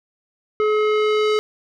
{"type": "tone with low-pass filter sweep", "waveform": "square", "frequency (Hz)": 426.4, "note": "G#4", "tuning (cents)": 46, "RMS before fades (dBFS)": -18, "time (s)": [0.6, 1.39], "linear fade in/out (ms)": 0, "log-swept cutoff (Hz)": [1700, 4500], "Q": 1.1, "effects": []}